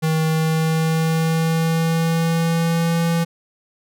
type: tone with pitch glide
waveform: square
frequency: 159 to 167.48 Hz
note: D#3 to E3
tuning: +38 to +28 cents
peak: -17 dBFS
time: 0.02-3.25 s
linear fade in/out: 20 ms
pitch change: +90 cents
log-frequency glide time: 0.27-3.04 s
effects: none